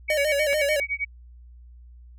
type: tone with tremolo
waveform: sine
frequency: 2255 Hz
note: C#7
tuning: 29 cents sharp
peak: -22 dBFS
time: 0.08-1.05 s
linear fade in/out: 10 ms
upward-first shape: sine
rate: 9.7 Hz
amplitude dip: 100%
type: tone with vibrato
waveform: square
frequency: 587.3 Hz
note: D5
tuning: in tune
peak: -22 dBFS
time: 0.1-0.8 s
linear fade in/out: 2 ms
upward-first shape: square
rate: 6.8 Hz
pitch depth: 69 cents each way
type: click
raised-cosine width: 0.3 ms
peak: -19 dBFS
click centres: 0.53 s
effects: added 60 Hz sine -44 dBFS peak until 2.18 s